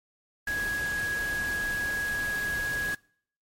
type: tone in noise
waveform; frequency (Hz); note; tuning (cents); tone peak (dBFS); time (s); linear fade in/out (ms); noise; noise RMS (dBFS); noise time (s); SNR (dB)
sine; 1661.2; G#6; 0; -27; 0.47-2.95; 5; pink; -38; 0.47-2.95; +8
effects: noise-tail reverb RT60 0.6 s tail -25 dB re dry + MP3 64 kbps